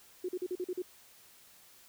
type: tone bursts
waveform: sine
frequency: 363.2 Hz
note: F#4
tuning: 32 cents flat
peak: -32 dBFS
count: 7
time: 0.24-0.821 s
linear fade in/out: 5 ms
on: 47 ms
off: 42 ms
effects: white hiss -59 dBFS RMS until 1.88 s